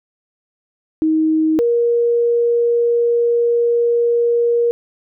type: tone pair in turn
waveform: sine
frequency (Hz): 315.3 / 472.4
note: D#4 / A#4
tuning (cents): +23 / +23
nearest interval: perfect fifth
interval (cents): 700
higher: second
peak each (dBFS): -12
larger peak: neither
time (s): 1.02-1.59 / 1.59-4.71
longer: second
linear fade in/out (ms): 0
effects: none